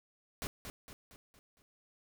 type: noise with echo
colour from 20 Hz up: pink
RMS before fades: -39 dBFS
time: 0.42-0.47 s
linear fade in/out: 0 ms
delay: 230 ms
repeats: 5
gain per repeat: -6 dB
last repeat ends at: 1.62 s
effects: none